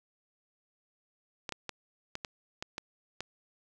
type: clicks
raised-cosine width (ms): 0.2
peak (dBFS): -19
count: 8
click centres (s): 1.492 / 1.523 / 1.693 / 2.154 / 2.248 / 2.625 / 2.781 / 3.206
effects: none